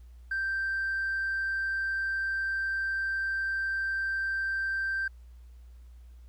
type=tone with tanh clipping; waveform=triangle; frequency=1568 Hz; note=G6; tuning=in tune; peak=-28 dBFS; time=0.31-5.08 s; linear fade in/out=5 ms; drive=5 dB; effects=added 60 Hz sine -47 dBFS peak until 6.28 s + pink hiss -70 dBFS RMS until 6.28 s